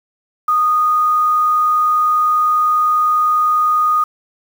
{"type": "tone with quantisation", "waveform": "sine", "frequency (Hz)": 1235, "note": "D#6", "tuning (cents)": -13, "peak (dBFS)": -11, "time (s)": [0.48, 4.04], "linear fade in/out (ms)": 5, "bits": 6, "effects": []}